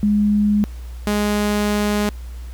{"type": "tone pair in turn", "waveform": ["sine", "sawtooth"], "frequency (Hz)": [207.7, 207.7], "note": ["G#3", "G#3"], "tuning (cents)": [0, 0], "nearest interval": "unison", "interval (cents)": 0, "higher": "neither", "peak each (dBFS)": -13, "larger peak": "neither", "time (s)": [[0.03, 0.64], [1.07, 2.09]], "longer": "second", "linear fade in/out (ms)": 0, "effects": ["added 60 Hz sine -29 dBFS peak until 2.53 s", "pink hiss -48 dBFS RMS until 2.53 s"]}